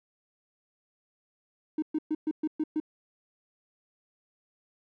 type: tone bursts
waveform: triangle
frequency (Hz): 310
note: D#4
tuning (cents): -6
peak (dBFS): -22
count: 7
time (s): 1.78-2.801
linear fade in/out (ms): 5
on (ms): 43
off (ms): 120
effects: tanh soft clip ceiling -22 dBFS